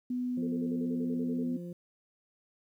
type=tone; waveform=sine; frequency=248.6 Hz; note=B3; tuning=12 cents sharp; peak=-30 dBFS; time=0.1-1.57 s; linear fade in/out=5 ms
type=harmonic tone; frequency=174.61 Hz; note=F3; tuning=in tune; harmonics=1 / 2 / 3; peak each=-39 / -45 / -49 dBFS; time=0.37-1.73 s; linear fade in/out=5 ms
type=tone bursts; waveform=sine; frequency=440 Hz; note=A4; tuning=in tune; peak=-38 dBFS; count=11; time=0.42-1.437 s; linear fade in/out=10 ms; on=57 ms; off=39 ms
effects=11-bit